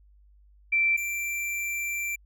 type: tone pair in turn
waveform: sine / square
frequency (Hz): 2342 / 2351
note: D7 / D7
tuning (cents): -5 / +1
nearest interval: unison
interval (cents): 6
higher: second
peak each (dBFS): -20 / -29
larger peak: first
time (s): 0.72-0.97 / 0.97-2.16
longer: second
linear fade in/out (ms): 10
effects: added 50 Hz sine -54 dBFS peak until 2.25 s